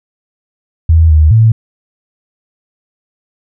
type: tone with pitch steps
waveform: sine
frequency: 81.2 / 77.4 / 111.9 Hz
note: E2 / D#2 / A2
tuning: -26 / -9 / +30 cents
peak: -3 dBFS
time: 0.89-1.52 s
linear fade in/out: 5 ms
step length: 210 ms
effects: none